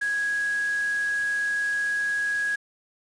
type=tone in noise; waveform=sine; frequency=1659 Hz; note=G#6; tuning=2 cents flat; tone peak=-23 dBFS; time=0.01-2.56 s; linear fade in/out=10 ms; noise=white; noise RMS=-41 dBFS; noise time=0.01-2.56 s; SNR=+15 dB; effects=resampled to 22050 Hz